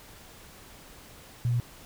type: tone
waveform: sine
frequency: 120.4 Hz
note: B2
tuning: 44 cents flat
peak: -23 dBFS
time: 1.45-1.6 s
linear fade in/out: 0 ms
effects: pink hiss -50 dBFS RMS until 1.85 s